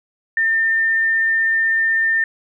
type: tone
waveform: sine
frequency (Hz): 1804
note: A6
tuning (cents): +43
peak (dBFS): -14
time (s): 0.37-2.24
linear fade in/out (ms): 2
effects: none